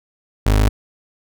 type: tone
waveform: 30% pulse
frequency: 51.91 Hz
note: G#1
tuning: in tune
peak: -9 dBFS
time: 0.46-0.69 s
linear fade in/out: 5 ms
effects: none